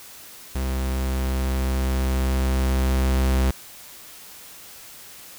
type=tone with level ramp; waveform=45% pulse; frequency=65.3 Hz; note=C2; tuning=3 cents flat; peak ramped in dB=-23 to -17 dBFS; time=0.55-3.51 s; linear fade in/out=5 ms; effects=white hiss -43 dBFS RMS until 5.38 s